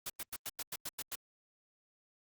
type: noise bursts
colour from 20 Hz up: white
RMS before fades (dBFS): -40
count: 9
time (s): 0.06-1.155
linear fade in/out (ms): 5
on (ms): 39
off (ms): 93
effects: Opus 48 kbps